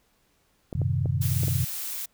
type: clicks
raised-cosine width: 2 ms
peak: -20 dBFS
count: 5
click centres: 0.728 / 0.817 / 1.058 / 1.434 / 1.482 s
type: chord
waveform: sine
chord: F# diminished seventh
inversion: none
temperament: equal with one note detuned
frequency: 92.5 / 110 / 129.61 / 155.56 Hz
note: F#2 / A2 / C3 / Eb3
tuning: 0 / 0 / -16 / 0 cents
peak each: -27 / -31 / -26 / -31 dBFS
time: 0.75-1.65 s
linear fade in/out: 5 ms
type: noise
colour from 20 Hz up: blue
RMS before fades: -33 dBFS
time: 1.21-2.06 s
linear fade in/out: 10 ms
effects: pink hiss -67 dBFS RMS until 2.13 s